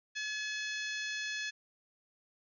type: harmonic tone with a mistuned harmonic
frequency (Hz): 854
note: G#5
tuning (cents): +48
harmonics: 2 / 3 / 4 / 5 / 6 / 7 / 8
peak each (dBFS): -38 / -42 / -44 / -46 / -48 / -49 / -50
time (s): 0.15-1.51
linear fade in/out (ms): 20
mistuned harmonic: 8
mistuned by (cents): -68
effects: none